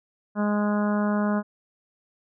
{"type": "harmonic tone", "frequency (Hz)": 207.7, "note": "G#3", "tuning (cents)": 0, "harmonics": [1, 2, 3, 4, 5, 6, 7, 8], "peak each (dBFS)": [-22, -34, -30, -36, -34, -37, -36, -44], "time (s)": [0.35, 1.43], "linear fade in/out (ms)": 50, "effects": []}